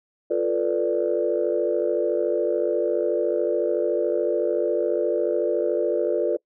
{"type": "chord", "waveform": "sine", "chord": "B half-diminished seventh", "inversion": "second", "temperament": "equal", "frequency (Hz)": [349.2, 440, 493.9, 587.3], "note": ["F4", "A4", "B4", "D5"], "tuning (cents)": [0, 0, 0, 0], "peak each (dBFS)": -25, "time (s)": [0.3, 6.37], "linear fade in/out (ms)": 10, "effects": ["noise-tail reverb RT60 0.1 s tail -25 dB re dry", "tanh soft clip ceiling -10 dBFS"]}